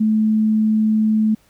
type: tone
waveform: sine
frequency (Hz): 216.9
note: A3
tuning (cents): -25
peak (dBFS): -13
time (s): 0-1.35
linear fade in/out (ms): 10
effects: pink hiss -57 dBFS RMS until 1.49 s